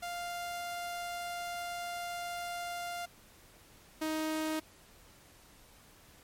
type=tone pair in turn; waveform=sawtooth; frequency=698.5 / 313.4 Hz; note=F5 / D#4; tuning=0 / +13 cents; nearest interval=octave + major second; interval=1387 cents; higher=first; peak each=-33 / -28 dBFS; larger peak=second; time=0.02-3.06 / 4.01-4.6 s; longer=first; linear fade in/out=10 ms; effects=pink hiss -59 dBFS RMS until 6.23 s + MP3 64 kbps